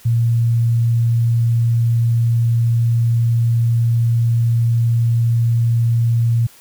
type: tone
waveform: sine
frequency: 116.54 Hz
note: A#2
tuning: in tune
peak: -12 dBFS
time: 0.05-6.47 s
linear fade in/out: 10 ms
effects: white hiss -46 dBFS RMS until 6.6 s